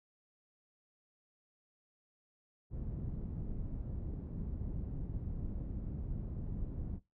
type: low-pass noise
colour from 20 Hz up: pink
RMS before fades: -40 dBFS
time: 2.7-7 s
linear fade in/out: 50 ms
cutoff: 200 Hz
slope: 12 dB/octave
effects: noise-tail reverb RT60 0.2 s tail -18 dB re dry

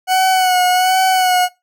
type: tone with vibrato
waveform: 40% pulse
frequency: 740 Hz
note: F#5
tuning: in tune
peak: -10 dBFS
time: 0.07-1.49 s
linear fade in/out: 50 ms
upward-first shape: sine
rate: 1.3 Hz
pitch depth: 34 cents each way
effects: noise-tail reverb RT60 0.2 s tail -20 dB re dry

